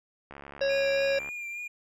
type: click train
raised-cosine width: 0.5 ms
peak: -28 dBFS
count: 70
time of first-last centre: 0.31-1.289 s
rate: 70.5 Hz
type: harmonic tone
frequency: 551 Hz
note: C#5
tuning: 11 cents flat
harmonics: 1 / 3 / 5 / 7 / 9 / 10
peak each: -24 / -34 / -38 / -41 / -43 / -44 dBFS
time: 0.61-1.19 s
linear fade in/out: 5 ms
type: tone with vibrato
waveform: triangle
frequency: 2400 Hz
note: D7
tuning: 37 cents sharp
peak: -33 dBFS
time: 0.69-1.68 s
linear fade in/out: 10 ms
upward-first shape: triangle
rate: 3.5 Hz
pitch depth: 33 cents each way
effects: none